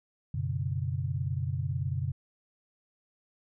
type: chord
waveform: sine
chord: F# suspended fourth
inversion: none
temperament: equal with one note detuned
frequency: 92.5 / 123.47 / 141.75 Hz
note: F#2 / B2 / C#3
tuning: 0 / 0 / +39 cents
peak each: -33 dBFS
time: 0.34-2.12 s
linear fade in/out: 5 ms
effects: none